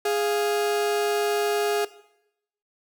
40% pulse tone pair together, 414.3 / 696.8 Hz, G#4 / F5, -4 / -4 cents, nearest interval major sixth, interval 900 cents, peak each -22 / -28 dBFS, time 0.05-1.85 s, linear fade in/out 5 ms, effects noise-tail reverb RT60 0.8 s tail -17 dB re dry

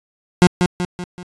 30% pulse tone with echo, 178.5 Hz, F3, 38 cents sharp, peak -4 dBFS, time 0.42-0.47 s, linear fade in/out 0 ms, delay 190 ms, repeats 4, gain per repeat -6 dB, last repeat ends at 1.23 s, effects resampled to 22050 Hz

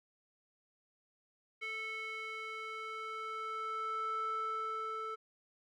square tone with band-pass filter sweep, 440 Hz, A4, in tune, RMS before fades -40 dBFS, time 1.61-5.16 s, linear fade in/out 20 ms, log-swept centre 2200 to 1100 Hz, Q 4.4, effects none

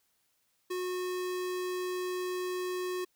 square tone, 364.1 Hz, F#4, 28 cents flat, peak -33 dBFS, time 0.7-3.05 s, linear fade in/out 10 ms, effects white hiss -74 dBFS RMS until 3.15 s

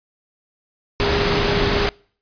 sine tone in noise, 405.8 Hz, G#4, 40 cents flat, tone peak -22 dBFS, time 1-1.89 s, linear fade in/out 0 ms, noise pink, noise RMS -19 dBFS, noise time 1-1.89 s, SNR -6 dB, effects noise-tail reverb RT60 0.5 s tail -26 dB re dry + resampled to 11025 Hz

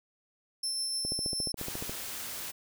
30% pulse tone with tremolo, 5330 Hz, E8, 18 cents sharp, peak -26 dBFS, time 0.63-1.52 s, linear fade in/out 5 ms, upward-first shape triangle, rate 6.7 Hz, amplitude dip 25%
click train, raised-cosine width 2 ms, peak -24 dBFS, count 13, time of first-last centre 1.05-1.895 s, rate 14.2 Hz
white noise, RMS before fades -39 dBFS, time 1.57-2.52 s, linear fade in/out 20 ms
effects none

